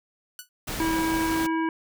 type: tone with exponential decay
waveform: 5% pulse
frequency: 1480 Hz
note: F#6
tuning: in tune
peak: -22 dBFS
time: 0.39-0.49 s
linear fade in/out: 1 ms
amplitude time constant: 21 ms
type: noise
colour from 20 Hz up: pink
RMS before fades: -32 dBFS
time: 0.67-1.47 s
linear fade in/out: 10 ms
type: harmonic tone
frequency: 324.3 Hz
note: E4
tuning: 28 cents flat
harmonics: 1 / 3 / 5 / 7 / 9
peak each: -24 / -29 / -34 / -39 / -48 dBFS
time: 0.8-1.69 s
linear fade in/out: 2 ms
effects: none